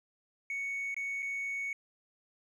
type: tone with dropouts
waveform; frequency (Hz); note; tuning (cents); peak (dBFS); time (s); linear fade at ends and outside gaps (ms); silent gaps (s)
triangle; 2223; C#7; +4; -31; 0.5-1.73; 2; 0.944-0.965 / 1.223-1.227
effects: tanh soft clip ceiling -28 dBFS + resampled to 24000 Hz